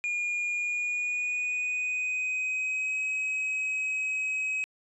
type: tone with pitch glide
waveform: triangle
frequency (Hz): 2430 to 2542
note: D#7 to D#7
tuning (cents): -42 to +36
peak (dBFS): -26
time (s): 0.04-4.64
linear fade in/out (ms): 0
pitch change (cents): +78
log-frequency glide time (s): 0.54-3
effects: resampled to 24000 Hz